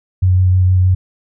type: tone with vibrato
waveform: sine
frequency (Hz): 92.1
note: F#2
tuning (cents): -7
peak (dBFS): -8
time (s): 0.22-0.95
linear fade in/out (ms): 10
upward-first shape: sine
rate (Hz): 6.4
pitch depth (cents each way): 15
effects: none